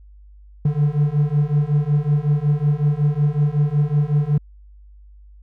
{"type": "beating tone pair", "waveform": "triangle", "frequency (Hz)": [144.3, 149.7], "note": ["D3", "D3"], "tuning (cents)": [-30, 33], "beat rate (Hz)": 5.4, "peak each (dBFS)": [-17, -16], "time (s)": [0.65, 4.38], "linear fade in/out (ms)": 5, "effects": ["added 50 Hz sine -42 dBFS peak until 5.42 s"]}